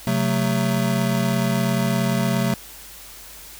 square chord, F# diminished, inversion second, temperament just, 133.2 / 185 / 222 Hz, C3 / F#3 / A3, +31 / 0 / +16 cents, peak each -24 dBFS, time 0.07-2.54 s, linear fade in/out 2 ms, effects added 50 Hz sine -49 dBFS peak until 3.59 s + white hiss -41 dBFS RMS until 3.59 s

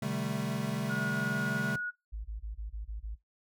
square chord, A half-diminished seventh, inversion first, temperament equal with one note detuned, 130.81 / 151.57 / 196 / 220 Hz, C3 / Eb3 / G3 / A3, 0 / -45 / 0 / 0 cents, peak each -38 / -38 / -38 / -37 dBFS, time 0.02-1.76 s, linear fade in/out 5 ms
sine tone with pitch glide, 1444 to 1455.7 Hz, F#6 to F#6, -43 to -29 cents, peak -33 dBFS, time 0.89-1.91 s, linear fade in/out 20 ms, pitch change +14 cents, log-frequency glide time 1.44-1.8 s
sine tone bursts, 53.3 Hz, G#1, 46 cents sharp, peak -35 dBFS, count 7, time 2.12-3.156 s, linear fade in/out 20 ms, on 130 ms, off 21 ms
effects noise-tail reverb RT60 0.2 s tail -21 dB re dry

